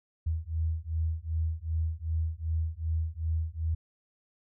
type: beating tone pair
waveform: sine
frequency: 79.4 / 82 Hz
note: D#2 / E2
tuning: +36 / -9 cents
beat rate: 2.6 Hz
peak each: -31 dBFS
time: 0.26-3.75 s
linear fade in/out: 10 ms
effects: none